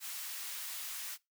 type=high-pass noise; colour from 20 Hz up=white; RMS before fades=-42 dBFS; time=0-1.18 s; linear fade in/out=50 ms; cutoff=1200 Hz; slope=12 dB/octave; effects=noise-tail reverb RT60 0.2 s tail -21 dB re dry